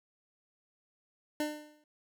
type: tone with exponential decay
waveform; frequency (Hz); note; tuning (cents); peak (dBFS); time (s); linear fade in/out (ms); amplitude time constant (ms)
25% pulse; 300.7; D4; +41; -25; 1.4-1.84; 2; 95
effects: none